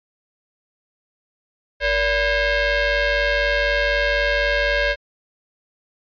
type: ring-modulated tone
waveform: sawtooth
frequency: 524 Hz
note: C5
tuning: 2 cents sharp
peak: -10 dBFS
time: 1.8-4.96 s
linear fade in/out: 50 ms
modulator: 1100 Hz
effects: resampled to 11025 Hz